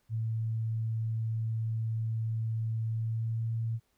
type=tone with pitch glide; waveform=sine; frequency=112.1 to 113.73 Hz; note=A2 to A#2; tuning=+33 to -42 cents; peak=-29 dBFS; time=0.09-3.8 s; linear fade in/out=50 ms; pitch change=+25 cents; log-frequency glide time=2.85-3.49 s; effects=pink hiss -74 dBFS RMS until 3.97 s